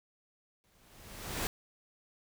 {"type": "noise with exponential growth", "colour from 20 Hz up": "pink", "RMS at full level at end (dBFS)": -32, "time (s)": [0.64, 1.47], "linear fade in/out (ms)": 0, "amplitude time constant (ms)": 180, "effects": []}